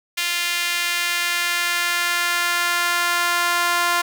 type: tone with high-pass filter sweep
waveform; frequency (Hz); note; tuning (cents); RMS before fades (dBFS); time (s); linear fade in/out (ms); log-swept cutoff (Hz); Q
sawtooth; 348.1; F4; -6; -21; 0.17-4.02; 10; 2400 to 1100; 1.5
effects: none